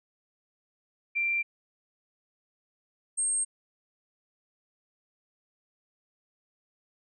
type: tone pair in turn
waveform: sine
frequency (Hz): 2362 / 8498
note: D7 / C9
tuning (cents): +9 / +26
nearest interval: octave + minor seventh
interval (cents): 2217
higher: second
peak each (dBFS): -25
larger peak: neither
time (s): 1.15-1.43 / 3.17-3.45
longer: neither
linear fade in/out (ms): 20
effects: none